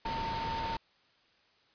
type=tone in noise; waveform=sine; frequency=907 Hz; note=A#5; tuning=48 cents flat; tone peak=-34 dBFS; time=0.05-0.77 s; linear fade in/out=5 ms; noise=pink; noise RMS=-38 dBFS; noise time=0.05-0.77 s; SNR=+1 dB; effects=white hiss -67 dBFS RMS until 1.74 s + resampled to 11025 Hz